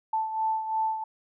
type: beating tone pair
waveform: sine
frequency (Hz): 880 / 882.9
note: A5 / A5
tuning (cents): 0 / +6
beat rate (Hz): 2.9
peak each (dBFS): -26 / -33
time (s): 0.13-1.04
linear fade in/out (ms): 5
effects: none